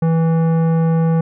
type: tone with tanh clipping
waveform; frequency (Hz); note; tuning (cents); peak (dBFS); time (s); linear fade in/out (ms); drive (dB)
sine; 163.7; E3; -12; -14; 0.02-1.21; 5; 14
effects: none